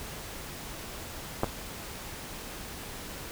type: clicks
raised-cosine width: 1 ms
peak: -11 / -17 dBFS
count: 2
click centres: 1.434 / 1.443 s
effects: pink hiss -41 dBFS RMS until 3.31 s